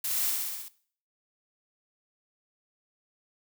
blue noise with echo, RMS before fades -31 dBFS, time 0.04-0.3 s, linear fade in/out 5 ms, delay 64 ms, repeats 6, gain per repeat -2 dB, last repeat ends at 0.684 s, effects noise-tail reverb RT60 0.5 s tail -18 dB re dry

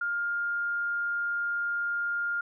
sine tone, 1408 Hz, F6, 14 cents sharp, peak -27 dBFS, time 0.01-2.41 s, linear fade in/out 5 ms, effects none

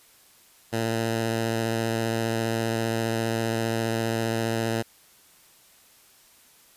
10% pulse tone with vibrato, 113.6 Hz, A#2, 44 cents flat, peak -16 dBFS, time 0.72-4.83 s, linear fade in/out 20 ms, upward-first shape sine, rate 15 Hz, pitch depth 15 cents each way, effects white hiss -56 dBFS RMS until 6.76 s + resampled to 32000 Hz

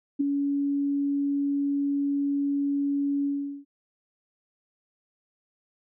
sine tone with ADSR envelope, 282.3 Hz, C#4, 32 cents sharp, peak -18 dBFS, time 0.19-3.65 s, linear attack 17 ms, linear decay 8 ms, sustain -5 dB, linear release 400 ms, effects none

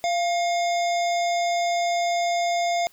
harmonic tone with a mistuned harmonic, 715 Hz, F5, 41 cents sharp, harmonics 1 / 3 / 5 / 7 / 9 / 10, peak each -21 / -31 / -35 / -38 / -40 / -41 dBFS, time 0.04-2.87 s, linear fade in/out 0 ms, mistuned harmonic 1, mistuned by -61 cents, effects white hiss -56 dBFS RMS until 2.92 s

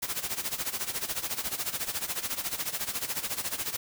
white noise with tremolo, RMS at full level -30 dBFS, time 0.02-3.77 s, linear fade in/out 10 ms, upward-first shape sine, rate 14 Hz, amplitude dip 80%, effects none

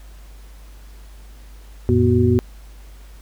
sine tone cluster, 89.1 / 114.3 / 242.7 / 370.6 Hz, F2 / A#2 / B3 / F#4, +35 / -34 / -30 / +3 cents, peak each -18 dBFS, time 1.89-2.39 s, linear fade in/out 0 ms, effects added 50 Hz sine -38 dBFS peak until 3.21 s + pink hiss -51 dBFS RMS until 3.21 s

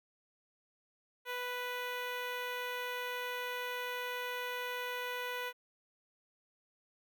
10% pulse tone with notch filter, 493.9 Hz, B4, in tune, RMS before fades -39 dBFS, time 1.25-5.53 s, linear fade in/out 50 ms, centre 7500 Hz, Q 1.2, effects none

